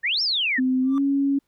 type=exponential two-way sweep; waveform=sine; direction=up then down; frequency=1717 to 5588 to 1717 Hz; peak=-20 dBFS; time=0.03-0.6 s; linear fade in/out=20 ms; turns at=0.22 s
type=tone with pitch glide; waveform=sine; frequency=257.6 to 277.7 Hz; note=C4 to C#4; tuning=-27 to +3 cents; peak=-18 dBFS; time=0.58-1.39 s; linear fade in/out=10 ms; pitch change=+130 cents; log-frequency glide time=0.83-0.98 s
type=tone with exponential growth; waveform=triangle; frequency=1174.7 Hz; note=D6; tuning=in tune; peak=-28 dBFS; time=0.82-0.98 s; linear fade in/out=0 ms; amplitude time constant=33 ms
effects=pink hiss -73 dBFS RMS until 1.47 s